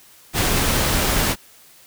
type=noise; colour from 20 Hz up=pink; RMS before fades=-19 dBFS; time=0.33-1.36 s; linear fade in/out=50 ms; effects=white hiss -49 dBFS RMS until 1.86 s